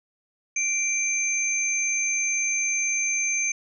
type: tone pair together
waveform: sine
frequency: 2349 / 6271 Hz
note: D7 / G8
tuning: 0 / 0 cents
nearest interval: octave + perfect fourth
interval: 1700 cents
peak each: -25 dBFS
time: 0.56-3.52 s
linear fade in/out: 5 ms
effects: none